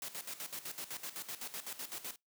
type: noise with tremolo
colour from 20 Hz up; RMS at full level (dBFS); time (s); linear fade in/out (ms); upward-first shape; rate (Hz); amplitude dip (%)
white; -42; 0.02-2.16; 2; square; 7.9; 75
effects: noise-tail reverb RT60 0.2 s tail -26 dB re dry + high-pass 150 Hz 12 dB/octave